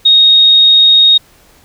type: tone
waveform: sine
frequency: 3734 Hz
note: A#7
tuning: 2 cents sharp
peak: -3 dBFS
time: 0.05-1.18 s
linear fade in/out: 10 ms
effects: pink hiss -46 dBFS RMS until 1.64 s